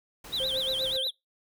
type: noise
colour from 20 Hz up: pink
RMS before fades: -45 dBFS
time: 0.24-0.97 s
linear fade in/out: 5 ms
type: tone with vibrato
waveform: triangle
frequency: 3520 Hz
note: A7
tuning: in tune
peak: -26 dBFS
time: 0.32-1.11 s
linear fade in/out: 20 ms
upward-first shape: sine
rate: 8.4 Hz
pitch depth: 220 cents each way
type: tone with tremolo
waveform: triangle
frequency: 525 Hz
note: C5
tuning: 6 cents sharp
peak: -29 dBFS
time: 0.4-1.07 s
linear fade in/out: 0 ms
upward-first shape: sine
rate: 7.4 Hz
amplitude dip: 75%
effects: noise-tail reverb RT60 0.2 s tail -25 dB re dry